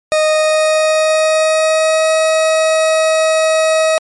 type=tone with pitch glide; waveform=40% pulse; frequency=620 to 635.6 Hz; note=D#5 to D#5; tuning=-6 to +37 cents; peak=-9 dBFS; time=0.12-3.98 s; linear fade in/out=0 ms; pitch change=+43 cents; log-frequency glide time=0.26-2.12 s; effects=MP3 48 kbps